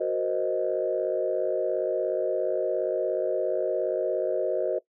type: chord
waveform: sine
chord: C half-diminished seventh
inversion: second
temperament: equal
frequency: 370 / 466.2 / 523.3 / 622.3 Hz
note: Gb4 / Bb4 / C5 / Eb5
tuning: 0 / 0 / 0 / 0 cents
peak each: -29 / -30 / -29 / -28 dBFS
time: 0-4.79 s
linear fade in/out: 10 ms
effects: noise-tail reverb RT60 0.1 s tail -19 dB re dry + tanh soft clip ceiling -14 dBFS